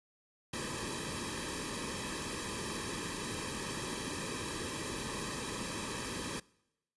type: noise with comb filter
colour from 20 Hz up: pink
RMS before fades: -39 dBFS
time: 0.53-6.4 s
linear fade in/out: 5 ms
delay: 1.4 ms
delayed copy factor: -0.8
effects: noise-tail reverb RT60 0.9 s tail -24 dB re dry + resampled to 24000 Hz